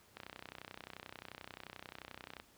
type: click train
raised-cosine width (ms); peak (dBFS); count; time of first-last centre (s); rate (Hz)
0.3; -30; 71; 0.17-2.399; 31.4
effects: pink hiss -65 dBFS RMS until 2.57 s + high-pass 60 Hz 12 dB/octave